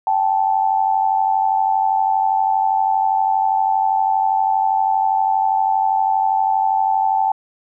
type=tone pair together; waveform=sine; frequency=778 / 870.5 Hz; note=G5 / A5; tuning=-13 / -19 cents; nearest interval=major second; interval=194 cents; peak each=-17 / -17 dBFS; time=0.07-7.32 s; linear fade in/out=2 ms; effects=none